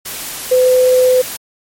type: tone in noise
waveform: sine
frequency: 507 Hz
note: B4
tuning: 45 cents sharp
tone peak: -7 dBFS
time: 0.51-1.22 s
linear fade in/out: 10 ms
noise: white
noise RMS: -25 dBFS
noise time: 0.05-1.37 s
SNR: +15 dB
effects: MP3 64 kbps